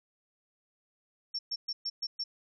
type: tone bursts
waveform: sine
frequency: 5450 Hz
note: F8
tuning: 43 cents flat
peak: -31 dBFS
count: 6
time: 1.34-2.24 s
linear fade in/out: 10 ms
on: 50 ms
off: 120 ms
effects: none